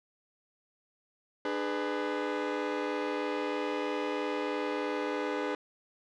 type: chord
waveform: sawtooth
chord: G# diminished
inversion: second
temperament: just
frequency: 299 / 415.3 / 498.4 Hz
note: D4 / G#4 / B4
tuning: +31 / 0 / +16 cents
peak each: -31 dBFS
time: 1.45-5.55 s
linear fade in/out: 2 ms
effects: low-pass 3000 Hz 12 dB/octave